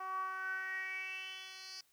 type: tone with band-pass filter sweep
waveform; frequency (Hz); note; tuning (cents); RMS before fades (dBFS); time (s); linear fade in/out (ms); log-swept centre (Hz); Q
10% pulse; 377.9; F#4; +37; -42; 0-1.81; 5; 960 to 4800; 7
effects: white hiss -72 dBFS RMS until 1.92 s